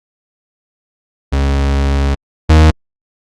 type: tone pair in turn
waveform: 40% pulse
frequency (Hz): 69.3 / 78.19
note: C#2 / D#2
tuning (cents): 0 / +9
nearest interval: major second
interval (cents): 209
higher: second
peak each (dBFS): -10 / -3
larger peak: second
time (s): 1.32-2.15 / 2.49-2.71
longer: first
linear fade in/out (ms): 10
effects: low-pass 6000 Hz 12 dB/octave + Opus 48 kbps